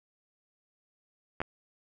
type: clicks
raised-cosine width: 0.5 ms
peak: -17 dBFS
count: 2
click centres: 1.404 / 1.416 s
effects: none